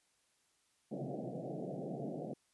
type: band-pass noise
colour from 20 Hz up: pink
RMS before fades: -42 dBFS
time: 0.91-2.34 s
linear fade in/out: 10 ms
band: 130 to 740 Hz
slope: 96 dB/octave
effects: white hiss -75 dBFS RMS until 2.53 s + resampled to 24000 Hz